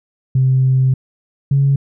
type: tone pair in turn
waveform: sine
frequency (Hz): 130.81 / 138.62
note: C3 / C#3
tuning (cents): 0 / 0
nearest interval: minor second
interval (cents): 100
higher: second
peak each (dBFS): -9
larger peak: neither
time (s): 0.35-0.94 / 1.51-1.76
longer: first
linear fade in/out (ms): 5
effects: tanh soft clip ceiling -5 dBFS